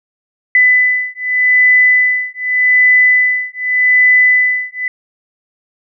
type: beating tone pair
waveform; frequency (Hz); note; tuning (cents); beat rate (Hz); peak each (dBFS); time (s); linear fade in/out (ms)
sine; 2000 / 2000.84; B6 / B6; +21 / +22; 0.84; -11; 0.55-4.88; 2
effects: none